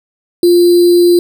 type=tone with sample-and-hold; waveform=sine; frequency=349.2 Hz; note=F4; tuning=in tune; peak=-4 dBFS; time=0.43-1.19 s; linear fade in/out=2 ms; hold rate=4410 Hz; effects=none